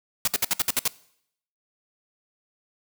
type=noise bursts; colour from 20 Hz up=white; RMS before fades=-22 dBFS; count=8; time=0.25-0.878 s; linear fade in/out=2 ms; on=26 ms; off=60 ms; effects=noise-tail reverb RT60 0.7 s tail -21 dB re dry